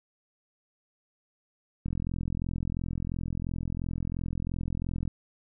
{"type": "click train", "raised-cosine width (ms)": 5, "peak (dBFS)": -20, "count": 139, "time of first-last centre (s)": [1.86, 5.077], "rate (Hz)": 42.9, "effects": []}